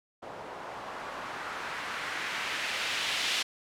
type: noise with low-pass filter sweep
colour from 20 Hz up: blue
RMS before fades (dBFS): -35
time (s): 0.22-3.43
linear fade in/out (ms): 10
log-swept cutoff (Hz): 690 to 3400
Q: 1.3
effects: none